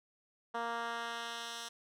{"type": "tone with band-pass filter sweep", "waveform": "10% pulse", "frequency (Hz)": 233.1, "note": "A#3", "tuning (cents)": 0, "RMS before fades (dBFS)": -40, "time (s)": [0.54, 1.69], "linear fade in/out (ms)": 10, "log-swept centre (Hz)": [940, 5300], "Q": 0.83, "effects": []}